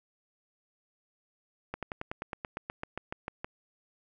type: slowing click train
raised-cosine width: 0.5 ms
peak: -20 dBFS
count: 15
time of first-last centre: 1.74-3.445 s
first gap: 87 ms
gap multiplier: 1.05
effects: none